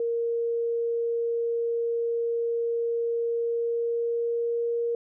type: tone with pitch glide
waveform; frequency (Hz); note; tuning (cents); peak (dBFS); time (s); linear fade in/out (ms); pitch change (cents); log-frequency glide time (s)
sine; 466.2 to 469.2; A#4 to A#4; 0 to +11; -24; 0-4.95; 2; +11; 3.26-4.82
effects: none